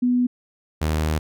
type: tone pair in turn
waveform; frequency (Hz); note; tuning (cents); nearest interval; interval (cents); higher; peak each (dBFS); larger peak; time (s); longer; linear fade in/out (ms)
sine / sawtooth; 246.9 / 77.77; B3 / D#2; 0 / 0; octave + minor sixth; 2000; first; -16; neither; 0.02-0.27 / 0.81-1.19; second; 10
effects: none